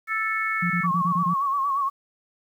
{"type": "harmonic tone", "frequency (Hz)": 440, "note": "A4", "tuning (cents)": 0, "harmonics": [3, 4, 5], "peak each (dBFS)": [-27, -28, -27], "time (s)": [0.07, 0.87], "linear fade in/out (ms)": 50}
{"type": "tone bursts", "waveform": "sine", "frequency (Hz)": 174.2, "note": "F3", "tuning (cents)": -4, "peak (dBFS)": -23, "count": 7, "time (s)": [0.62, 1.341], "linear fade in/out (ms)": 10, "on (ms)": 85, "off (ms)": 21}
{"type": "tone with vibrato", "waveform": "sine", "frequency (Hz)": 1108.7, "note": "C#6", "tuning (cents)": 0, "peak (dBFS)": -21, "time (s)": [0.83, 1.9], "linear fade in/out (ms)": 20, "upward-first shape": "sine", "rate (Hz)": 8.6, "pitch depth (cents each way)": 65}
{"effects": ["9-bit"]}